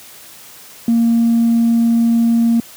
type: tone with tanh clipping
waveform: triangle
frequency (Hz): 231.7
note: A#3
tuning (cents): -10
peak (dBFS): -10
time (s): 0.88-2.6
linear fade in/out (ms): 2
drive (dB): 5
effects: white hiss -39 dBFS RMS until 2.76 s + high-pass 80 Hz 12 dB/octave